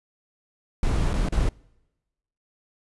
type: noise with dropouts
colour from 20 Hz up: brown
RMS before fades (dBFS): -22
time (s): 0.83-1.49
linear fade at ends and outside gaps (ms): 2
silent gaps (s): 1.133-1.138 / 1.287-1.323
effects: noise-tail reverb RT60 1.0 s tail -26 dB re dry + resampled to 24000 Hz